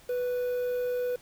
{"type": "tone with quantisation", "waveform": "triangle", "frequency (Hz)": 493.9, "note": "B4", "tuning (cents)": 0, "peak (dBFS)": -25, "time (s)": [0.09, 1.16], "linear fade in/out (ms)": 5, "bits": 8, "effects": ["pink hiss -56 dBFS RMS until 1.21 s"]}